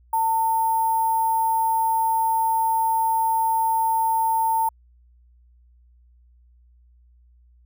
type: tone with sample-and-hold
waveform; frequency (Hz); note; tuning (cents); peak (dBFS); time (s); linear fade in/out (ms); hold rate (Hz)
sine; 900; A5; +39; -18; 0.13-4.69; 5; 11025
effects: added 60 Hz sine -52 dBFS peak until 7.65 s